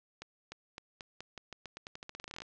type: accelerating click train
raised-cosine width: 0.2 ms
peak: -26 dBFS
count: 23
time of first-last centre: 0.22-2.42 s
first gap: 300 ms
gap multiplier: 0.87
effects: low-pass 7000 Hz 12 dB/octave